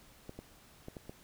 clicks, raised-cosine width 2 ms, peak -30 dBFS, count 5, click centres 0.294 / 0.39 / 0.884 / 0.968 / 1.095 s, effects pink hiss -60 dBFS RMS until 1.23 s

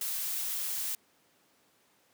blue noise, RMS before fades -34 dBFS, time 0.01-0.95 s, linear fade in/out 2 ms, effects pink hiss -67 dBFS RMS until 2.13 s + high-pass 200 Hz 12 dB/octave

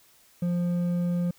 sine tone with hard clipping, 175 Hz, F3, 4 cents sharp, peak -25 dBFS, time 0.42-1.31 s, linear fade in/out 5 ms, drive 5 dB, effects white hiss -59 dBFS RMS until 1.38 s

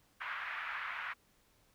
pink band-pass noise, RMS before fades -41 dBFS, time 0.2-1.14 s, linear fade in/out 20 ms, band 1200 to 2200 Hz, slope 24 dB/octave, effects pink hiss -70 dBFS RMS until 1.74 s

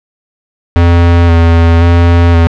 square tone with vibrato, 84.7 Hz, E2, 48 cents sharp, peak -4 dBFS, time 0.76-2.47 s, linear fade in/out 0 ms, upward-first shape square, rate 0.95 Hz, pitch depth 20 cents each way, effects low-pass 3000 Hz 12 dB/octave

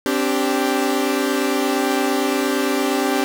sawtooth chord, C suspended second, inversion none, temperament equal with one note detuned, 261.6 / 290.3 / 392 Hz, C4 / D4 / G4, 0 / -20 / 0 cents, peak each -18 dBFS, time 0.06-3.24 s, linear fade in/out 0 ms, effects none

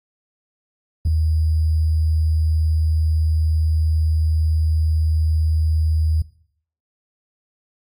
sine tone with sample-and-hold, 78.9 Hz, D#2, 25 cents sharp, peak -15 dBFS, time 1.05-6.22 s, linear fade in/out 5 ms, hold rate 4900 Hz, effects noise-tail reverb RT60 0.6 s tail -19 dB re dry + AAC 48 kbps

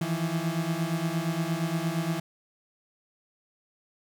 35% pulse beating tone pair, 160.9 / 169.5 Hz, E3 / E3, -42 / +49 cents, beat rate 8.6 Hz, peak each -28 dBFS, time 0.01-2.2 s, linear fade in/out 5 ms, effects none

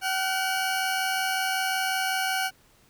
20% pulse tone pair together, 761 / 1436.6 Hz, F#5 / F6, +48 / +48 cents, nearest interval major seventh, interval 1100 cents, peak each -21 / -26 dBFS, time 0.01-2.51 s, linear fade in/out 50 ms, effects pink hiss -60 dBFS RMS until 2.89 s

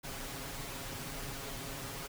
pink noise with comb filter, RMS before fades -42 dBFS, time 0.03-2.08 s, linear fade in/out 20 ms, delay 7.3 ms, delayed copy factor +0.7, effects none

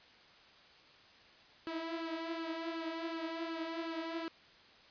sawtooth tone with flanger, 328.3 Hz, E4, 7 cents flat, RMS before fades -40 dBFS, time 1.67-4.28 s, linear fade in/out 0 ms, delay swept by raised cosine 0.66 to 5.16 ms, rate 2.7 Hz, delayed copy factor +0.55, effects white hiss -60 dBFS RMS until 4.9 s + resampled to 11025 Hz

